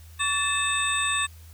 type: tone cluster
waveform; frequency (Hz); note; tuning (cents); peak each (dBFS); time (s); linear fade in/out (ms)
sine; 1132 / 1761 / 2617 / 3648 / 8070; C#6 / A6 / E7 / A#7 / B8; +36 / +1 / -13 / -38 / +36; -29; 0.19-1.27; 20
effects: added 81 Hz sine -44 dBFS peak until 1.53 s + white hiss -55 dBFS RMS until 1.53 s